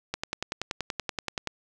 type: click train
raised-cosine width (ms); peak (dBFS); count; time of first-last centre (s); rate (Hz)
0.2; -12; 15; 0.14-1.473; 10.5
effects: none